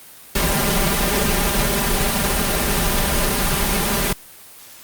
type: noise with comb filter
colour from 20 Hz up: pink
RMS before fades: -18 dBFS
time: 0.35-4.13 s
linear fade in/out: 5 ms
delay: 5 ms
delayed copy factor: +0.8
effects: white hiss -42 dBFS RMS until 4.83 s + Opus 32 kbps